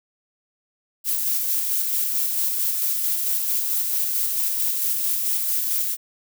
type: noise with tremolo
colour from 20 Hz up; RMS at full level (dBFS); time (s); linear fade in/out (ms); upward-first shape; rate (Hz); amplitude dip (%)
violet; -22; 1.04-5.97; 50; square; 4.5; 25
effects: none